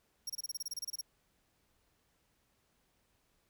sawtooth tone bursts, 5588 Hz, F8, in tune, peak -34 dBFS, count 14, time 0.27-1.012 s, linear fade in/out 5 ms, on 27 ms, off 28 ms, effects pink hiss -75 dBFS RMS until 3.49 s

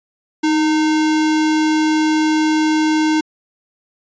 sine tone with sample-and-hold, 312 Hz, D#4, 5 cents sharp, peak -12 dBFS, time 0.43-3.21 s, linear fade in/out 10 ms, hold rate 1225 Hz, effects resampled to 16000 Hz

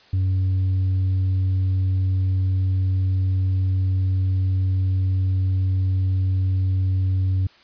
triangle tone with tanh clipping, 94 Hz, F#2, 28 cents sharp, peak -18 dBFS, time 0.13-7.47 s, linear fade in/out 5 ms, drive 7 dB, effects white hiss -52 dBFS RMS until 7.63 s + resampled to 11025 Hz

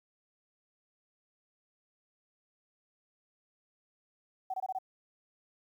sine tone bursts, 756 Hz, F#5, 37 cents sharp, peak -32 dBFS, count 5, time 4.5-4.787 s, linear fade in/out 5 ms, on 39 ms, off 23 ms, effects 11-bit

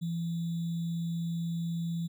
sine tone with sample-and-hold, 168 Hz, E3, 33 cents sharp, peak -30 dBFS, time 0.01-2.08 s, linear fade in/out 20 ms, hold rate 3675 Hz, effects none

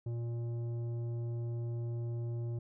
triangle tone with tanh clipping, 117.7 Hz, A#2, 17 cents sharp, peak -36 dBFS, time 0.06-2.59 s, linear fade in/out 5 ms, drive 14 dB, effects none

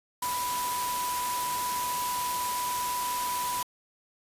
sine tone in noise, 987.8 Hz, B5, in tune, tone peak -29 dBFS, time 0.22-3.63 s, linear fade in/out 5 ms, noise white, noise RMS -34 dBFS, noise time 0.22-3.63 s, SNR +2 dB, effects resampled to 32000 Hz

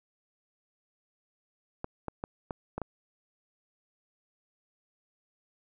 clicks, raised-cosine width 1 ms, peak -20 dBFS, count 6, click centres 1.844 / 2.083 / 2.239 / 2.508 / 2.78 / 2.817 s, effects none

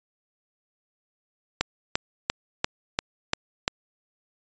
click train, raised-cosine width 0.2 ms, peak -4 dBFS, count 7, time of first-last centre 1.61-3.679 s, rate 2.9 Hz, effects resampled to 16000 Hz

